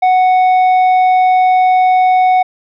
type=tone with tanh clipping; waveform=triangle; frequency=740 Hz; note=F#5; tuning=in tune; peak=-8 dBFS; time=0.02-2.43 s; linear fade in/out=10 ms; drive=10 dB; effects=none